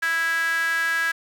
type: tone with high-pass filter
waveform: sawtooth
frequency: 329.6 Hz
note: E4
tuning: in tune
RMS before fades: -23 dBFS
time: 0.02-1.12 s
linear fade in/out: 10 ms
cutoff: 1600 Hz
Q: 9.2
effects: none